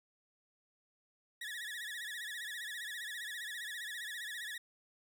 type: tone with vibrato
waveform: 30% pulse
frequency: 1800 Hz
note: A6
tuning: 39 cents sharp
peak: -38 dBFS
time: 1.41-4.58 s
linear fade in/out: 5 ms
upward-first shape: sine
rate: 15 Hz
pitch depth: 130 cents each way
effects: none